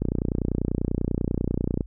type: click train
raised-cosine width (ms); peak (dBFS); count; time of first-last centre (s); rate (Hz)
3; -11; 55; 0.02-1.808; 30.2
effects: added 50 Hz sine -39 dBFS peak until 1.86 s